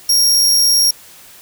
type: tone with amplitude modulation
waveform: sawtooth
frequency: 5588 Hz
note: F8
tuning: in tune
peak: -6 dBFS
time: 0.09-0.91 s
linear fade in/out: 5 ms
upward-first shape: sine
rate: 97.6 Hz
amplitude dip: 25%
effects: white hiss -41 dBFS RMS until 1.41 s